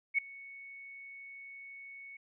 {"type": "tone with ADSR envelope", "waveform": "sine", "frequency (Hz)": 2217, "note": "C#7", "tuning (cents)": 0, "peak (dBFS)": -23, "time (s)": [0.14, 2.17], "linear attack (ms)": 43, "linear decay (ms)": 4, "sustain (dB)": -23, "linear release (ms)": 6, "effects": []}